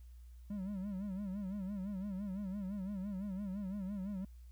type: tone with vibrato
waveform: triangle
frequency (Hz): 196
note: G3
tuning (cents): 0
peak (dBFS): -36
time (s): 0.5-4.25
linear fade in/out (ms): 5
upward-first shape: sine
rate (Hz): 5.9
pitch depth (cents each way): 110
effects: added 60 Hz sine -51 dBFS peak until 4.51 s + white hiss -75 dBFS RMS until 4.51 s